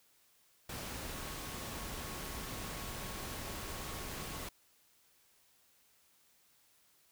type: tone in noise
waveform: sine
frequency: 1100 Hz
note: C#6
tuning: 14 cents flat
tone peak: -54 dBFS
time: 1.13-4.45 s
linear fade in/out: 5 ms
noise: pink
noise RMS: -43 dBFS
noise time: 0.69-4.49 s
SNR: -14 dB
effects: white hiss -69 dBFS RMS until 7.11 s